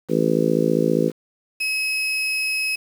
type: harmonic tone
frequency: 55 Hz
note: A1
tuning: in tune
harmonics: 3 / 4 / 5 / 6 / 7 / 8 / 9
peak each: -24 / -24 / -24 / -24 / -24 / -24 / -24 dBFS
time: 0.08-1.12 s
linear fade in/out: 50 ms
type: tone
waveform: 35% pulse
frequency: 2562 Hz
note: E7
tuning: 50 cents flat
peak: -19 dBFS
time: 1.6-2.76 s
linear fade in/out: 10 ms
effects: low-pass 12000 Hz 12 dB/octave + 7-bit